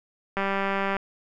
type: click train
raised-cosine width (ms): 0.5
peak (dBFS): -12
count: 118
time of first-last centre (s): 0.37-0.967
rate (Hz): 196
effects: none